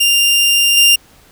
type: tone with level steps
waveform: sawtooth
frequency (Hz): 2794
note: F7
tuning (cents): 0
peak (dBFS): -6 / -3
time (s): 0-0.96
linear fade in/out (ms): 10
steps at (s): 0.77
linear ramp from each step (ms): 2
effects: pink hiss -47 dBFS RMS until 1.31 s